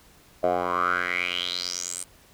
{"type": "tone with band-pass filter sweep", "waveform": "10% pulse", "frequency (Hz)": 89, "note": "F2", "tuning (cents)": 33, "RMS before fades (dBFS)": -27, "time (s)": [0.43, 2.04], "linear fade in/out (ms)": 10, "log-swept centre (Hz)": [630, 9100], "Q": 6.2, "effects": ["pink hiss -55 dBFS RMS until 2.33 s"]}